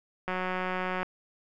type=click train; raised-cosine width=0.5 ms; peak=-17 dBFS; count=139; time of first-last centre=0.28-1.03 s; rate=184 Hz; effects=none